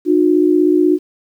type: tone pair together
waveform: sine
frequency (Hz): 304.1 / 360.4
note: D#4 / F#4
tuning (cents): -40 / -45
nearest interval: minor third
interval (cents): 295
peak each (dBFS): -12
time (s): 0.05-0.99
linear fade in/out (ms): 50
effects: 8-bit